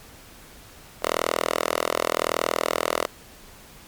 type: tone with high-pass filter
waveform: 5% pulse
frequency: 40.87 Hz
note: E1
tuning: 14 cents flat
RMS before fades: -25 dBFS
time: 1.02-3.06 s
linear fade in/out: 10 ms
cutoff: 650 Hz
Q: 1.9
effects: pink hiss -47 dBFS RMS until 3.87 s + MP3 96 kbps